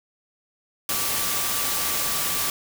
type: tone in noise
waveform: sine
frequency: 1161 Hz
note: D6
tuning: 20 cents flat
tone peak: -36 dBFS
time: 0.89-2.5 s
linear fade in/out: 2 ms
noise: white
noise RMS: -25 dBFS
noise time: 0.89-2.5 s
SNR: -14 dB
effects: none